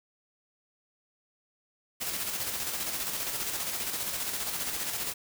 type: noise with tremolo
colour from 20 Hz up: white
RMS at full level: -32 dBFS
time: 2-5.14 s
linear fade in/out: 20 ms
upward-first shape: square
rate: 15 Hz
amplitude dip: 35%
effects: none